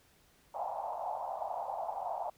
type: band-pass noise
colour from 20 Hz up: white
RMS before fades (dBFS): -38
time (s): 0.54-2.3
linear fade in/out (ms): 5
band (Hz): 650 to 880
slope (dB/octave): 48
effects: pink hiss -66 dBFS RMS until 2.37 s